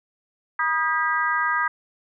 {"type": "tone cluster", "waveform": "sine", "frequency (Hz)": [965, 1237, 1610, 1950], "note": ["B5", "D#6", "G6", "B6"], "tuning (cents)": [-40, -10, 46, -23], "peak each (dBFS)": [-27, -24, -24, -28], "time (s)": [0.59, 1.68], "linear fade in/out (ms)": 5, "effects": []}